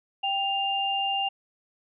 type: tone pair together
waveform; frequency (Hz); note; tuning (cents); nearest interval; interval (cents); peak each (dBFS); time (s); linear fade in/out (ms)
sine; 785.7 / 2800; G5 / F7; +4 / +4; octave + minor seventh; 2200; -27 / -27; 0.23-1.29; 10
effects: none